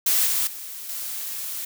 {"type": "noise with level steps", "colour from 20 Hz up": "blue", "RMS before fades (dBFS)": [-20, -23, -36, -31], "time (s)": [0.06, 1.65], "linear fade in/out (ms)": 5, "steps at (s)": [0.27, 0.47, 0.89], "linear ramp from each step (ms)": 2, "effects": []}